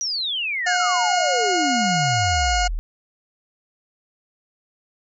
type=exponential sweep; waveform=sine; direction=down; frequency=5930 to 36.28 Hz; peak=-22 dBFS; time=0.01-2.79 s; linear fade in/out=0 ms
type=harmonic tone; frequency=719 Hz; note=F#5; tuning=50 cents flat; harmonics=1 / 2 / 3 / 4 / 6 / 7 / 8 / 9 / 10; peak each=-21 / -26 / -29 / -29 / -29 / -33 / -35 / -32 / -33 dBFS; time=0.66-2.68 s; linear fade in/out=10 ms
effects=none